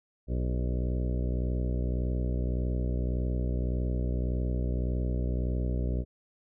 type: harmonic tone with a mistuned harmonic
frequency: 61.74 Hz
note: B1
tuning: in tune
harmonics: 1 / 2 / 3 / 4 / 5 / 6 / 7 / 8 / 9 / 10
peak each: -28 / -34 / -38 / -40 / -42 / -44 / -45 / -46 / -47 / -48 dBFS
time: 0.27-6.05 s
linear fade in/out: 50 ms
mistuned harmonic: 7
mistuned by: -39 cents
effects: none